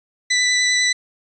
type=tone with vibrato; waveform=20% pulse; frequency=1986 Hz; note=B6; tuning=9 cents sharp; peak=-10 dBFS; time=0.3-0.93 s; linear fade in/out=10 ms; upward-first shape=sine; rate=10 Hz; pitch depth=11 cents each way; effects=resampled to 24000 Hz